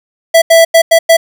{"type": "tone bursts at uneven times", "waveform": "square", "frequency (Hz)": 660, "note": "E5", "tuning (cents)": 2, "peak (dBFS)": -3, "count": 5, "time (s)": [[0.34, 0.42], [0.5, 0.65], [0.74, 0.82], [0.91, 0.99], [1.09, 1.17]], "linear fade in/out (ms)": 10, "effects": []}